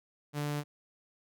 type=tone; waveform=sawtooth; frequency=146.83 Hz; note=D3; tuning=in tune; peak=-28 dBFS; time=0.33-0.64 s; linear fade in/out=50 ms; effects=none